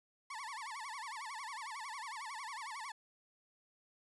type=tone with vibrato; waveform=30% pulse; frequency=991 Hz; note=B5; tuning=6 cents sharp; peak=-40 dBFS; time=0.3-2.92 s; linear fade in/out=5 ms; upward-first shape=sine; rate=11 Hz; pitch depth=250 cents each way; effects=resampled to 24000 Hz + 12-bit